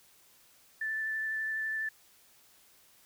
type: tone with vibrato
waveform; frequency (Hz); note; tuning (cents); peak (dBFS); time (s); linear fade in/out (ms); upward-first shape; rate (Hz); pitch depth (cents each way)
sine; 1760; A6; 0; -31; 0.81-1.89; 5; sine; 12; 11
effects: white hiss -62 dBFS RMS until 3.05 s